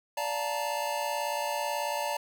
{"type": "chord", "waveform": "square", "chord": "Bb major seventh", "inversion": "first", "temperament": "just", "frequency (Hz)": [582.7, 699.2, 874.1, 932.3], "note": ["D5", "F5", "A5", "Bb5"], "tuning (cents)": [-14, 2, -12, 0], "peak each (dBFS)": [-35, -40, -35, -35], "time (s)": [0.17, 2.17], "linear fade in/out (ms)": 5, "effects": []}